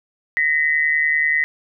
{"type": "tone pair together", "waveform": "sine", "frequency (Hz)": [1864.7, 2015], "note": ["A#6", "B6"], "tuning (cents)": [0, 34], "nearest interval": "minor second", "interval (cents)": 134, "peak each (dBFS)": -18, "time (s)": [0.37, 1.44], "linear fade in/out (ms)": 0, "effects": []}